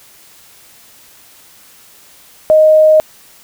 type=tone; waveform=sine; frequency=622.3 Hz; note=D#5; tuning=in tune; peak=-4 dBFS; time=2.5-3 s; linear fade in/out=0 ms; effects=white hiss -43 dBFS RMS until 3.43 s